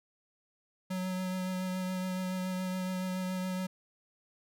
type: tone with vibrato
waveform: square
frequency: 185 Hz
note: F#3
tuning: in tune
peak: -33 dBFS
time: 0.9-3.67 s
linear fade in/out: 10 ms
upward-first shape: triangle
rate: 7.1 Hz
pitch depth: 18 cents each way
effects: none